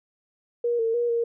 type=tone with pitch steps; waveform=sine; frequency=475.7 / 453.4 / 477.3 / 467 Hz; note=A#4 / A#4 / A#4 / A#4; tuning=+35 / -48 / +41 / +3 cents; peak=-21 dBFS; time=0.64-1.24 s; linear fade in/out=5 ms; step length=150 ms; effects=none